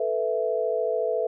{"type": "chord", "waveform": "sine", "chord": "A suspended second", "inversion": "none", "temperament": "equal", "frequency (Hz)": [440, 493.9, 659.3], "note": ["A4", "B4", "E5"], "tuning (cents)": [0, 0, 0], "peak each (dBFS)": -27, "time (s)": [0, 1.27], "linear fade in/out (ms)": 5, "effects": []}